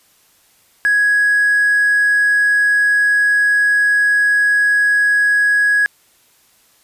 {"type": "tone with hard clipping", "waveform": "triangle", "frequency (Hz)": 1665, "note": "G#6", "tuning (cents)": 4, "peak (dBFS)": -11, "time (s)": [0.85, 5.86], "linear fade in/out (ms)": 0, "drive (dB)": 4, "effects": ["white hiss -54 dBFS RMS until 6.83 s", "resampled to 32000 Hz"]}